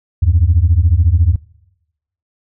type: beating tone pair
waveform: sine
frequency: 77.4 / 91.4 Hz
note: D#2 / F#2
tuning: -9 / -21 cents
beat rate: 14 Hz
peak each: -10 dBFS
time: 0.22-1.36 s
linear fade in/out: 10 ms
effects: noise-tail reverb RT60 0.9 s tail -23 dB re dry + tanh soft clip ceiling -2 dBFS